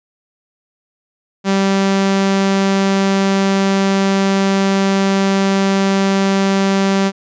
sawtooth tone, 194.9 Hz, G3, 10 cents flat, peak -8 dBFS, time 1.44-7.12 s, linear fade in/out 50 ms, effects resampled to 16000 Hz

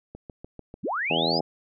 click train, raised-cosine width 2 ms, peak -26 dBFS, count 5, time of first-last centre 0.15-0.741 s, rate 6.77 Hz
sine linear sweep, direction up, 101.7 to 5190 Hz, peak -25 dBFS, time 0.83-1.4 s, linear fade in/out 20 ms
harmonic tone, 82.4 Hz, E2, in tune, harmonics 2 / 3 / 4 / 5 / 6 / 7 / 8 / 9 / 10, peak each -32 / -32 / -32 / -32 / -32 / -32 / -32 / -32 / -32 dBFS, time 1.1-1.41 s, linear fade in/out 5 ms
effects none

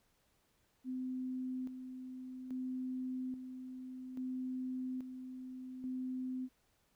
sine tone with tremolo, 256.4 Hz, C4, 35 cents flat, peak -37 dBFS, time 0.84-6.49 s, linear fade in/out 50 ms, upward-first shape square, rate 0.6 Hz, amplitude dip 55%, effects pink hiss -75 dBFS RMS until 6.95 s

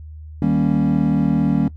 triangle chord, Eb dominant seventh, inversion none, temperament equal, 155.56 / 196 / 233.1 / 277.2 Hz, Eb3 / G3 / Bb3 / Db4, 0 / 0 / 0 / 0 cents, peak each -18 dBFS, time 0.42-1.68 s, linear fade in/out 2 ms, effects noise-tail reverb RT60 0.1 s tail -18 dB re dry + added 77 Hz sine -33 dBFS peak until 1.76 s

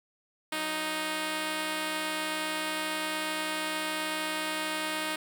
5% pulse tone pair together, 185 / 311.1 Hz, F#3 / D#4, 0 / 0 cents, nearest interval major sixth, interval 900 cents, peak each -31 / -19 dBFS, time 0.52-5.16 s, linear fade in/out 5 ms, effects none

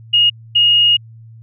sine tone pair in turn, 2864 / 2864 Hz, F7 / F7, +43 / +43 cents, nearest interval unison, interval 0 cents, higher neither, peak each -8 dBFS, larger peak neither, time 0.13-0.3 / 0.55-0.97 s, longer second, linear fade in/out 10 ms, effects added 113 Hz sine -36 dBFS peak until 1.42 s

